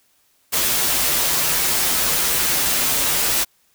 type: noise with comb filter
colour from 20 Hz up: white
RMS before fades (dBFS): -19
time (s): 0.52-3.45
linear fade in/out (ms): 20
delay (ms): 9.7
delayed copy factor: -0.65
effects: white hiss -61 dBFS RMS until 3.74 s